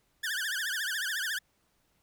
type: tone with vibrato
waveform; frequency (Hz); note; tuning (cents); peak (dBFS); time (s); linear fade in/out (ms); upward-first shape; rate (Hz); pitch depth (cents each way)
sawtooth; 1633; G#6; -30; -27; 0.23-1.39; 10; triangle; 14; 220
effects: pink hiss -72 dBFS RMS until 2.02 s